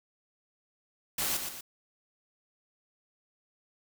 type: noise with echo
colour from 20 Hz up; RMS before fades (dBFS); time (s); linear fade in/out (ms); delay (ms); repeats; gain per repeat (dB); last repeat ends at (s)
white; -31; 1.18-1.37; 5; 120; 2; -6; 1.61
effects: none

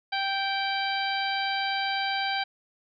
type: harmonic tone with a mistuned harmonic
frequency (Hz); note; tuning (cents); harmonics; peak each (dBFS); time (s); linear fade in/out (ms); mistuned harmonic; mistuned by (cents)
784; G5; 0; 1 / 2 / 3 / 4 / 5 / 6; -29 / -32 / -34 / -35 / -36 / -37; 0.12-2.44; 10; 3; -18
effects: none

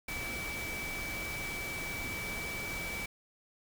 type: tone in noise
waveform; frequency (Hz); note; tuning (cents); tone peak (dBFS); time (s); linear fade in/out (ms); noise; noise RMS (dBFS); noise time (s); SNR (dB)
sine; 2301; D7; -36; -38; 0.08-3.06; 5; pink; -41; 0.08-3.06; 0
effects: none

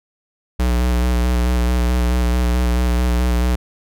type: tone with vibrato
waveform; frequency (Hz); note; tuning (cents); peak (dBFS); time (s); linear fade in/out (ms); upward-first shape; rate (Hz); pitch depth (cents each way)
square; 60.9; B1; -24; -15; 0.59-3.56; 10; square; 4.6; 26
effects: none

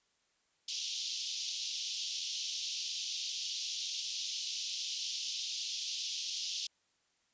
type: band-pass noise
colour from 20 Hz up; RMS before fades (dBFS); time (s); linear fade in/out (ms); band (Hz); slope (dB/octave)
white; -39; 0.68-6.67; 5; 2900 to 6200; 48
effects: white hiss -75 dBFS RMS until 7.33 s + resampled to 16000 Hz

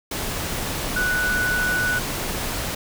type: tone in noise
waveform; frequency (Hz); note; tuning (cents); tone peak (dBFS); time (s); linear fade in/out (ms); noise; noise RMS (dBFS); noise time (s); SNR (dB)
sine; 1480; F#6; 0; -20; 0.96-1.99; 5; pink; -27; 0.11-2.75; +4
effects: none

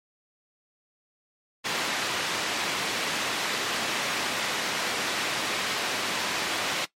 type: band-pass noise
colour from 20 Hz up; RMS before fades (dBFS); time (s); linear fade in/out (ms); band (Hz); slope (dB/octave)
white; -29; 1.64-6.86; 20; 170 to 3600; 12
effects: noise-tail reverb RT60 0.1 s tail -17 dB re dry + MP3 64 kbps

